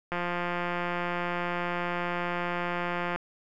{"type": "click train", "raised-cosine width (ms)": 0.5, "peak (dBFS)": -16, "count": 533, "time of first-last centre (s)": [0.12, 3.16], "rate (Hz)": 175, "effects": []}